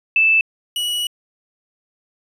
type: tone pair in turn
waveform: sine / 45% pulse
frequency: 2637 / 2928 Hz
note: E7 / F#7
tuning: 0 / -19 cents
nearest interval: major second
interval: 181 cents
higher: second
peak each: -11 / -19 dBFS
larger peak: first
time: 0.16-0.41 / 0.76-1.07 s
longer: second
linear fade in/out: 2 ms
effects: resampled to 32000 Hz